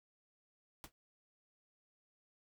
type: noise with exponential decay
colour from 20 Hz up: pink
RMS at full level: -45 dBFS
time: 0.84-0.92 s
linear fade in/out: 0 ms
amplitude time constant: 16 ms
effects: none